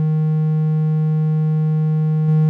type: tone with level steps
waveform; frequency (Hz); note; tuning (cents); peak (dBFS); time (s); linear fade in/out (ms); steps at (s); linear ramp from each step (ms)
triangle; 155.56; D#3; 0; -12 / -9; 0-2.49; 0; 2.28; 5
effects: none